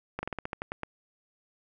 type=slowing click train; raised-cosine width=0.5 ms; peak=-18 dBFS; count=10; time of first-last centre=0.19-0.833 s; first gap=40 ms; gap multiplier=1.14; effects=none